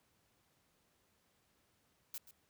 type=noise with echo; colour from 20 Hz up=blue; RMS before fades=-44 dBFS; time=2.14-2.18 s; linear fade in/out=2 ms; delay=130 ms; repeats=1; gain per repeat=-14 dB; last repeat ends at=2.31 s; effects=pink hiss -75 dBFS RMS until 2.49 s + high-pass 60 Hz 12 dB/octave

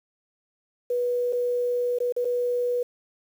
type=tone with dropouts; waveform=sine; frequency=488.6 Hz; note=B4; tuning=19 cents flat; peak=-22 dBFS; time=0.9-2.83 s; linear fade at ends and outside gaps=5 ms; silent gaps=1.326-1.33 / 1.987-2.002 / 2.124-2.164 / 2.247-2.252 s; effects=8-bit

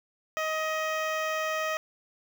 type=tone with notch filter; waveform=15% pulse; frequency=629 Hz; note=D#5; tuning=19 cents sharp; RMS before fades=-30 dBFS; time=0.37-1.77 s; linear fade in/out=0 ms; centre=10000 Hz; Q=0.58; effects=none

